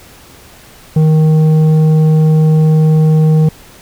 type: tone with tanh clipping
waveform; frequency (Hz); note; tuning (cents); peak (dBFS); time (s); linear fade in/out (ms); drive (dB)
triangle; 156.5; D#3; +10; -7; 0.96-3.49; 5; 12
effects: pink hiss -39 dBFS RMS until 3.81 s